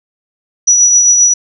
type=tone with tremolo; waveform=sine; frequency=5870 Hz; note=F#8; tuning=15 cents flat; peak=-3 dBFS; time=0.67-1.34 s; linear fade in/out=10 ms; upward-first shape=triangle; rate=7.6 Hz; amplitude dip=40%; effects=none